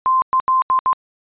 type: tone bursts at uneven times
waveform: sine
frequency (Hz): 1041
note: C6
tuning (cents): -9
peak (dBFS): -12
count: 5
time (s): 0.06-0.22 / 0.33-0.4 / 0.48-0.62 / 0.7-0.79 / 0.86-0.93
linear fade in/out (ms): 0
effects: resampled to 8000 Hz

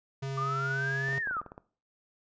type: tone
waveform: square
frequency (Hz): 135.9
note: C#3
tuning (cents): -34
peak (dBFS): -33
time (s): 0.22-1.19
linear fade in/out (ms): 10
type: linear two-way sweep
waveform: sine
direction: up then down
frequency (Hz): 1174.7 to 1864.7 to 1174.7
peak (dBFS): -30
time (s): 0.37-1.41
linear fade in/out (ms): 10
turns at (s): 1.2
type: clicks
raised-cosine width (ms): 1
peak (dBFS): -30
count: 10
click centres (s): 1.086 / 1.13 / 1.178 / 1.273 / 1.311 / 1.368 / 1.415 / 1.463 / 1.519 / 1.579
effects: noise-tail reverb RT60 0.4 s tail -18 dB re dry + resampled to 16000 Hz

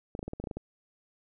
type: clicks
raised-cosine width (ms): 2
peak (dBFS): -23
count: 10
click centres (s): 0.151 / 0.192 / 0.229 / 0.28 / 0.334 / 0.4 / 0.44 / 0.472 / 0.512 / 0.57
effects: none

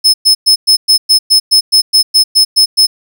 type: tone bursts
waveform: 40% pulse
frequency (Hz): 5200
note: E8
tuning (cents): -24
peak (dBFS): -3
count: 14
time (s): 0.04-2.87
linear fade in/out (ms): 20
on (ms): 100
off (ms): 110
effects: none

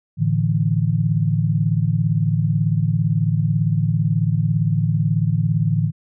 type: chord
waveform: sine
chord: A suspended fourth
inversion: none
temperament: equal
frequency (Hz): 110 / 146.83 / 164.81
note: A2 / D3 / E3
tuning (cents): 0 / 0 / 0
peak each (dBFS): -20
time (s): 0.17-5.92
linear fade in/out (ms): 50
effects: none

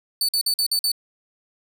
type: tone bursts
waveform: sawtooth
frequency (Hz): 4498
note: C#8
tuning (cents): +24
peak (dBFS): -16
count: 6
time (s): 0.21-0.917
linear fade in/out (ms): 2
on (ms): 77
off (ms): 49
effects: none

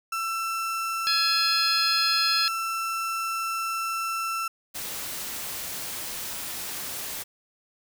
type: tone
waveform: 35% pulse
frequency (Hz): 1337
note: E6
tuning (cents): +24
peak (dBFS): -25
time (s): 0.12-4.48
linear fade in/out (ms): 5
type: harmonic tone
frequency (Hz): 841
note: G#5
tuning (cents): +22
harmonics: 2 / 3 / 4 / 5 / 6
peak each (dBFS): -33 / -33 / -33 / -24 / -27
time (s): 1.07-2.48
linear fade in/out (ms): 0
type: noise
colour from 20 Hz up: white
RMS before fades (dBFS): -34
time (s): 4.74-7.24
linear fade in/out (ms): 20
effects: none

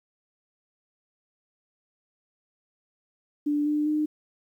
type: tone with pitch steps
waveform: sine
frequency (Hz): 293.7 / 298.7 / 303.7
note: D4 / D4 / D#4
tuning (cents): 0 / +29 / -42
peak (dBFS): -22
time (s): 3.46-4.06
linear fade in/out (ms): 10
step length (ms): 200
effects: 10-bit

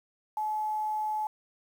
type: tone with quantisation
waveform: sine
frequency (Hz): 857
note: A5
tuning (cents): -46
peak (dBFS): -28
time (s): 0.37-1.27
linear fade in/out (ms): 2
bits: 9
effects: none

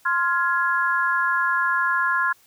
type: chord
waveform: sine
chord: F minor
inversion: second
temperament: just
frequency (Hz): 1047.7 / 1396.9 / 1676.3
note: C6 / F6 / Ab6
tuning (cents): +2 / 0 / +16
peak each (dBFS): -23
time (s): 0.05-2.33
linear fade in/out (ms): 10
effects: white hiss -57 dBFS RMS until 2.46 s

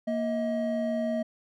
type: tone pair together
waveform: triangle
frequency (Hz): 233.3 / 634.5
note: A#3 / D#5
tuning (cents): +2 / +34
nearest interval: octave + perfect fourth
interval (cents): 1732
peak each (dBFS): -27 / -27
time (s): 0.07-1.23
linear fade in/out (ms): 10
effects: none

